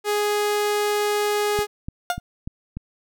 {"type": "tone", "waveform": "sawtooth", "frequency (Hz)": 415.6, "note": "G#4", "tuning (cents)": 1, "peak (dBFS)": -16, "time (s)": [0.04, 1.67], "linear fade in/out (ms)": 50}
{"type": "click train", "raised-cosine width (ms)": 5, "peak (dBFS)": -18, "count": 5, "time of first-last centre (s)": [1.59, 2.77], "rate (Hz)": 3.39}
{"type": "tone with exponential decay", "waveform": "30% pulse", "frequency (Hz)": 710, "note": "F5", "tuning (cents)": 28, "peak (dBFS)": -14, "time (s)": [2.1, 2.2], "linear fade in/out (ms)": 1, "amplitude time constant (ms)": 21}
{"effects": []}